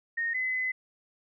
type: tone pair in turn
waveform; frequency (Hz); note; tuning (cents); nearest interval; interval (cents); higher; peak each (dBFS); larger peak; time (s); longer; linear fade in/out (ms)
sine; 1851 / 2026; A#6 / B6; -13 / +44; major second; 157; second; -27; neither; 0.17-0.34 / 0.34-0.72; second; 10
effects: none